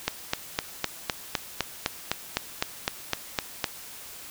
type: click train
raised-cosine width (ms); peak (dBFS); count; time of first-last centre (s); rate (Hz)
0.2; -6; 15; 0.08-3.642; 3.93
effects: white hiss -43 dBFS RMS until 4.3 s

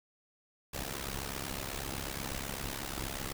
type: noise with amplitude modulation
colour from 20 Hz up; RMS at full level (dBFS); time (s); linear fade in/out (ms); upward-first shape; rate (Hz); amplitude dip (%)
pink; -35; 0.73-3.33; 10; sine; 68.1; 85
effects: none

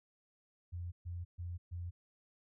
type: tone bursts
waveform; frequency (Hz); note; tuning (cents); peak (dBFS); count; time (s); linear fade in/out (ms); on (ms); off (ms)
sine; 87.31; F2; 0; -39; 4; 0.72-1.91; 20; 200; 130
effects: none

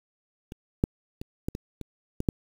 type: clicks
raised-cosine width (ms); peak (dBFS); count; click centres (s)
3; -26 / -8 / -23 / -15 / -21 / -24 / -16 / -9; 8; 0.521 / 0.839 / 1.215 / 1.485 / 1.551 / 1.813 / 2.204 / 2.288
effects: 7-bit

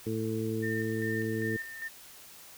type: harmonic tone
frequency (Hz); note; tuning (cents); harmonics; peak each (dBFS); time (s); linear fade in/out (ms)
110.7; A2; +11; 1 / 2 / 3 / 4; -35 / -35 / -35 / -35; 0.06-1.57; 10
type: tone with tremolo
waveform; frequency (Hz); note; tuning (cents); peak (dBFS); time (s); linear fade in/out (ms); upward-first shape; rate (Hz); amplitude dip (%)
sine; 1808; A6; +47; -34; 0.62-1.89; 20; square; 2.5; 55
effects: white hiss -51 dBFS RMS until 2.57 s

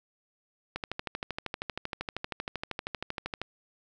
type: click train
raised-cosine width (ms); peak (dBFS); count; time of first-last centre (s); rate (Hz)
0.3; -17; 35; 0.76-3.416; 12.8
effects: none

